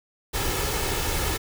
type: noise with comb filter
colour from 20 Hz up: pink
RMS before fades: -26 dBFS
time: 0.33-1.38 s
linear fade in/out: 20 ms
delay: 2.3 ms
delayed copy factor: +0.5
effects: none